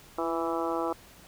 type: harmonic tone with a mistuned harmonic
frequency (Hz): 165.2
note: E3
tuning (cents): +4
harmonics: 2 / 3 / 4 / 5 / 6 / 7 / 8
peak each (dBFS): -32 / -34 / -35 / -36 / -37 / -37 / -38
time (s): 0.18-0.93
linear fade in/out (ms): 5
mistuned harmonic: 2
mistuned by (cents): +26
effects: pink hiss -53 dBFS RMS until 1.27 s